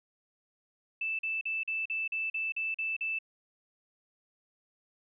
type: tone bursts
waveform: sine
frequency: 2641 Hz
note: E7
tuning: 3 cents sharp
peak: -30 dBFS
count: 10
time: 1.01-3.188 s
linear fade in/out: 5 ms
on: 180 ms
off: 42 ms
effects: none